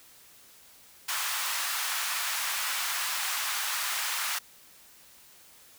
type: high-pass noise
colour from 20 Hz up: pink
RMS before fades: -31 dBFS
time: 1.08-4.39 s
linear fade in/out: 10 ms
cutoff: 1000 Hz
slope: 24 dB/octave
effects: white hiss -55 dBFS RMS until 5.78 s